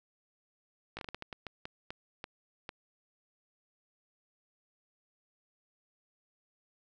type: slowing click train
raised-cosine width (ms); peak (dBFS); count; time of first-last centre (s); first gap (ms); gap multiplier
0.3; -24; 13; 0.97-2.691; 18; 1.34
effects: none